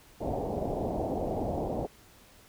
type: low-pass noise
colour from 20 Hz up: white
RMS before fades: -32 dBFS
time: 0.2-1.87 s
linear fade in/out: 20 ms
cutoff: 770 Hz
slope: 48 dB/octave
effects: pink hiss -57 dBFS RMS until 2.48 s